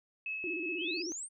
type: tone with tremolo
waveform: sine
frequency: 2587 Hz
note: E7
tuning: 33 cents flat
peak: -34 dBFS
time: 0.26-1.02 s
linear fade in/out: 2 ms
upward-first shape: sine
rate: 5.1 Hz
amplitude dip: 30%
type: tone with vibrato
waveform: sine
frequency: 339.2 Hz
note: E4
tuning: 50 cents sharp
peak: -37 dBFS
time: 0.44-1.12 s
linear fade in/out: 0 ms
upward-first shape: square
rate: 16 Hz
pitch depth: 110 cents each way
type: exponential sweep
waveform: sine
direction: up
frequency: 2714 to 9200 Hz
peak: -38 dBFS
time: 0.76-1.29 s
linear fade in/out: 50 ms
effects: none